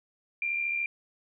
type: tone with amplitude modulation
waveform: sine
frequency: 2381 Hz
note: D7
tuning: 23 cents sharp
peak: -25 dBFS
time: 0.42-0.86 s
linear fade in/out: 2 ms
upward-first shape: sine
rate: 73.8 Hz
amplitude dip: 50%
effects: none